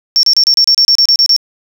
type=tone bursts; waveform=sine; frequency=5470 Hz; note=F8; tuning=37 cents flat; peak=-4 dBFS; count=12; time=0.16-1.364 s; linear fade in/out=0 ms; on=71 ms; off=32 ms; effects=tanh soft clip ceiling -1 dBFS + 7-bit